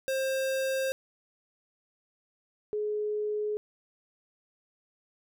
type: tone pair in turn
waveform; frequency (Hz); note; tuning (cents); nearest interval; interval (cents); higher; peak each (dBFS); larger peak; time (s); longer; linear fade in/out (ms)
square / sine; 531 / 421.5; C5 / G#4; +25 / +26; major third; 399; first; -28; neither; 0.08-0.92 / 2.73-3.57; neither; 0
effects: none